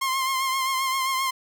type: tone with vibrato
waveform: sawtooth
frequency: 1059 Hz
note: C6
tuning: 21 cents sharp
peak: -19 dBFS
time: 0.01-1.31 s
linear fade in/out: 10 ms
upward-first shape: triangle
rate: 7.6 Hz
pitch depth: 44 cents each way
effects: none